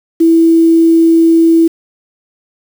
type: tone with quantisation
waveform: sine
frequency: 329.6 Hz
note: E4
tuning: in tune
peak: -4 dBFS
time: 0.2-1.68 s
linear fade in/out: 10 ms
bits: 5
effects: none